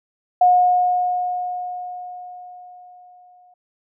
sine tone with exponential decay, 722 Hz, F#5, 43 cents flat, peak -9 dBFS, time 0.41-3.54 s, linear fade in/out 5 ms, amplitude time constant 680 ms, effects none

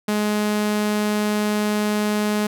sawtooth tone, 210 Hz, G#3, 19 cents sharp, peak -15 dBFS, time 0.08-2.47 s, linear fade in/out 5 ms, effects none

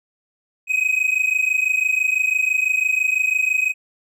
triangle tone pair together, 2509 / 2535 Hz, D#7 / D#7, +14 / +32 cents, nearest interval unison, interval 18 cents, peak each -18 dBFS, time 0.67-3.74 s, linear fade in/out 50 ms, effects none

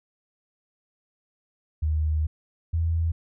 sine tone pair in turn, 77.3 / 82.54 Hz, D#2 / E2, -11 / +3 cents, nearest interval minor second, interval 114 cents, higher second, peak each -21 dBFS, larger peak neither, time 1.82-2.27 / 2.73-3.12 s, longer first, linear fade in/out 10 ms, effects none

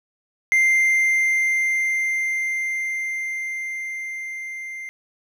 triangle tone with level ramp, 2093 Hz, C7, in tune, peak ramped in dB -12 to -29 dBFS, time 0.52-4.89 s, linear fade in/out 0 ms, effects none

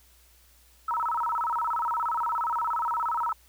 sine tone with vibrato, 1108.7 Hz, C#6, in tune, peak -25 dBFS, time 0.88-3.33 s, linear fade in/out 5 ms, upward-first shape square, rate 17 Hz, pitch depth 280 cents each way, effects added 60 Hz sine -59 dBFS peak until 3.48 s + white hiss -60 dBFS RMS until 3.48 s

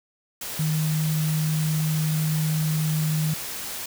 sine tone in noise, 155.56 Hz, D#3, in tune, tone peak -21 dBFS, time 0.59-3.34 s, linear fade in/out 5 ms, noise white, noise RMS -33 dBFS, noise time 0.41-3.86 s, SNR +9 dB, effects none

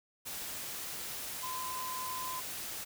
sine tone in noise, 1022 Hz, C6, 41 cents flat, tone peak -38 dBFS, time 1.42-2.41 s, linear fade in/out 20 ms, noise white, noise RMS -41 dBFS, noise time 0.25-2.85 s, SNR 0 dB, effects none

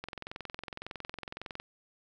click train, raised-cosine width 0.3 ms, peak -23 dBFS, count 35, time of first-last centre 0.04-1.6 s, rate 21.8 Hz, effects none

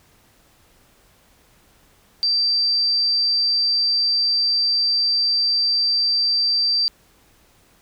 sine tone, 4684 Hz, D8, 5 cents flat, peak -16 dBFS, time 2.23-6.88 s, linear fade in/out 0 ms, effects pink hiss -56 dBFS RMS until 7.81 s

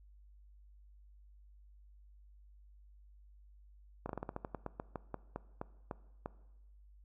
slowing click train, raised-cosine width 1 ms, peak -25 dBFS, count 17, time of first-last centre 4.06-6.259 s, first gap 33 ms, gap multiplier 1.17, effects noise-tail reverb RT60 1.0 s tail -19 dB re dry + added 50 Hz sine -57 dBFS peak until 7.04 s

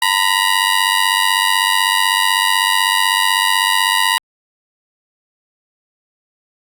15% pulse ring-modulated tone, 960 Hz, B5, 49 cents flat, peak -3 dBFS, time 0.02-4.18 s, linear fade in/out 0 ms, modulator 48 Hz, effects Opus 48 kbps

